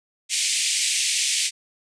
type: band-pass noise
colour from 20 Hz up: white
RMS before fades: -23 dBFS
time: 0.29-1.51 s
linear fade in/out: 50 ms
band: 2100 to 9000 Hz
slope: 48 dB/octave
effects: none